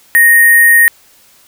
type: tone with sample-and-hold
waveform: sine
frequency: 1864 Hz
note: A#6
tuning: 1 cent flat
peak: -3 dBFS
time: 0.15-0.88 s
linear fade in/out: 0 ms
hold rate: 11025 Hz
effects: white hiss -46 dBFS RMS until 1.47 s